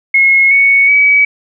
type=tone with pitch steps; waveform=sine; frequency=2168 / 2221 / 2276 Hz; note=C#7 / C#7 / C#7; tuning=-39 / +3 / +45 cents; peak=-5 dBFS; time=0.14-1.25 s; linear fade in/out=5 ms; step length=370 ms; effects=none